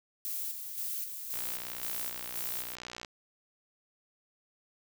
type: noise with tremolo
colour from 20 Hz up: violet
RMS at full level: -36 dBFS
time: 0.25-2.75 s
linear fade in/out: 0 ms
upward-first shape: square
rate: 1.9 Hz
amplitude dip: 45%
type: click train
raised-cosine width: 0.2 ms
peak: -24 dBFS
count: 105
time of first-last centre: 1.34-3.048 s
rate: 60.9 Hz
effects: none